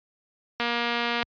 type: click train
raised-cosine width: 0.3 ms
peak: -11 dBFS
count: 150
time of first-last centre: 0.6-1.229 s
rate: 237 Hz
effects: high-pass 60 Hz 12 dB/octave + resampled to 11025 Hz